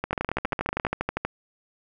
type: two click trains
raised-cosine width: 0.5 ms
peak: -10 / -12 dBFS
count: 15 / 13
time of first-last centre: 0.13-1.25 / 0.04-0.868 s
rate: 12.5 / 14.5 Hz
effects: none